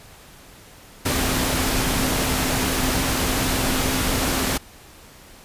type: tone in noise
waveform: sine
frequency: 260 Hz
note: C4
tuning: 11 cents flat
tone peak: -28 dBFS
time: 1.05-4.58 s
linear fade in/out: 10 ms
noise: pink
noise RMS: -22 dBFS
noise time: 1.05-4.58 s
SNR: -9 dB
effects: pink hiss -46 dBFS RMS until 5.44 s + resampled to 32000 Hz